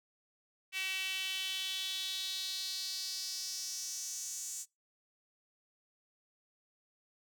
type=tone with high-pass filter sweep; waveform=sawtooth; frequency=379.8 Hz; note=F#4; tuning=45 cents sharp; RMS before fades=-39 dBFS; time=0.72-4.66 s; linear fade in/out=50 ms; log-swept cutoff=2500 to 7200 Hz; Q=4.2; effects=noise-tail reverb RT60 0.2 s tail -24 dB re dry